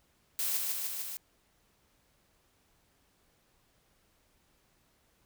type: noise with echo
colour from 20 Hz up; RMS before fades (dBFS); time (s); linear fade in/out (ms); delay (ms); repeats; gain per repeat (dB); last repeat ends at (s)
blue; -32; 0.39-0.57; 0; 150; 4; -2; 1.17
effects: pink hiss -70 dBFS RMS until 5.25 s